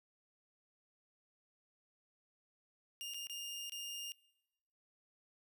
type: tone with dropouts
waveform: sawtooth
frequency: 2821 Hz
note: F7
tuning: 17 cents sharp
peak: -39 dBFS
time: 3.01-4.12 s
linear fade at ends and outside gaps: 0 ms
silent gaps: 3.137-3.144 / 3.27-3.297 / 3.696-3.721 s
effects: noise-tail reverb RT60 1.0 s tail -24 dB re dry